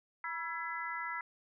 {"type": "harmonic tone with a mistuned harmonic", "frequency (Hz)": 335, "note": "E4", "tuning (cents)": 28, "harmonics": [3, 4, 5, 6], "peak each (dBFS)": [-42, -41, -44, -41], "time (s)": [0.24, 1.21], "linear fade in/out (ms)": 2, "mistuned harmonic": 3, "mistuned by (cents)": -58, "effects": []}